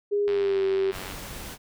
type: tone with pitch glide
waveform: sine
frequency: 409 to 386.5 Hz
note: G#4 to G4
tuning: -26 to -24 cents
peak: -21 dBFS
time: 0.11-0.92 s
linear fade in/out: 20 ms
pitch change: -98 cents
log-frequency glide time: 0.25-0.63 s
type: click train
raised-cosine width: 0.3 ms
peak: -21 dBFS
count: 80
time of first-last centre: 0.28-1.122 s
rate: 93.8 Hz
type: noise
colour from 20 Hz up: pink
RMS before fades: -38 dBFS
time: 0.91-1.58 s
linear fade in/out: 50 ms
effects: none